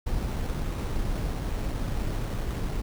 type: noise with sample-and-hold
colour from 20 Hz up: brown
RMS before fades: -29 dBFS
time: 0.06-2.82 s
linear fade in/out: 10 ms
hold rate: 4900 Hz
effects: none